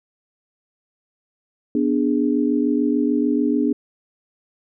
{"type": "chord", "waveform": "sine", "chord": "G# diminished", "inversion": "first", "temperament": "equal", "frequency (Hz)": [246.9, 293.7, 415.3], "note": ["B3", "D4", "G#4"], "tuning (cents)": [0, 0, 0], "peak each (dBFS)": [-20, -19, -25], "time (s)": [1.75, 3.73], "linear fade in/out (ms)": 2, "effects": []}